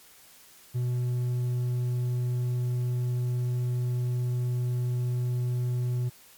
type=tone with hard clipping; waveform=sine; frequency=123.47 Hz; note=B2; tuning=in tune; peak=-26 dBFS; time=0.74-6.1 s; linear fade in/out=20 ms; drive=3 dB; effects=white hiss -54 dBFS RMS until 6.37 s + MP3 96 kbps